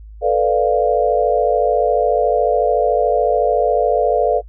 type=chord; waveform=sine; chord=B half-diminished seventh; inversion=third; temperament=equal; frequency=440 / 493.9 / 587.3 / 698.5 Hz; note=A4 / B4 / D5 / F5; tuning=0 / 0 / 0 / 0 cents; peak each=-18 dBFS; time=0.21-4.42 s; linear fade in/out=50 ms; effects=noise-tail reverb RT60 0.1 s tail -25 dB re dry + added 53 Hz sine -34 dBFS peak until 4.48 s